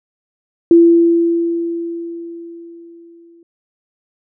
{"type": "tone with exponential decay", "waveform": "sine", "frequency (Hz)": 337.7, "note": "E4", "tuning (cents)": 42, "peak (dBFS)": -3, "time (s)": [0.71, 3.43], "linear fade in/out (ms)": 2, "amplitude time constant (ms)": 590, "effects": []}